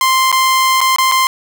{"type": "tone with dropouts", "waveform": "sawtooth", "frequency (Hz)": 1046.5, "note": "C6", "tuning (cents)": 0, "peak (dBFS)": -6, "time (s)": [0.01, 1.27], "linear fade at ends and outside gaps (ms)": 1, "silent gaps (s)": [[0.317, 0.326], [0.806, 0.813], [0.961, 0.984], [1.115, 1.12]], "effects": []}